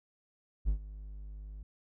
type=tone with ADSR envelope; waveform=triangle; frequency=50.9 Hz; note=G#1; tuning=34 cents flat; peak=-22 dBFS; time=0.65-1.63 s; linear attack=34 ms; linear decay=95 ms; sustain=-18 dB; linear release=4 ms; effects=none